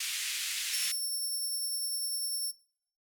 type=band-pass noise; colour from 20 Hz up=pink; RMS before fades=-35 dBFS; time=0-0.92 s; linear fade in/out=5 ms; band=2100 to 12000 Hz; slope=24 dB/octave
type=tone with tremolo; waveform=15% pulse; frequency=5420 Hz; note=E8; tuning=47 cents sharp; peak=-25 dBFS; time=0.72-2.52 s; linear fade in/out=20 ms; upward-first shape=triangle; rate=10 Hz; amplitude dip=25%
effects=noise-tail reverb RT60 0.6 s tail -22 dB re dry